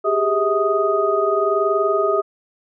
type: tone cluster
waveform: sine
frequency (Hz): 391.6 / 412.5 / 644 / 1245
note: G4 / G#4 / E5 / D#6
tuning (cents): -2 / -12 / -41 / +1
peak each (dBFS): -21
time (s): 0.04-2.22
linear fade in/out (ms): 20
effects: none